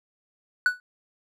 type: tone with exponential decay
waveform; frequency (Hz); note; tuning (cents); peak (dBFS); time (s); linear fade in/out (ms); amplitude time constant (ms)
triangle; 1480; F#6; 0; -12; 0.66-0.8; 1; 29
effects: none